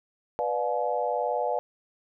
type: chord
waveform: sine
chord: B diminished seventh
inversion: none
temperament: just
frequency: 493.9 / 592.7 / 711.2 / 853.4 Hz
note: B4 / D5 / F5 / Ab5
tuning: 0 / +16 / +31 / +47 cents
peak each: -30 / -30 / -30 / -31 dBFS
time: 0.39-1.59 s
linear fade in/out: 0 ms
effects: none